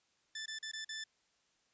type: tone with dropouts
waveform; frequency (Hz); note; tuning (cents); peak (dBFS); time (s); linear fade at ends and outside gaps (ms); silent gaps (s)
15% pulse; 1759; A6; -1; -34; 0.35-1.04; 5; 0.459-0.479 / 0.588-0.627 / 0.716-0.733 / 0.847-0.89
effects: white hiss -75 dBFS RMS until 1.73 s + resampled to 16000 Hz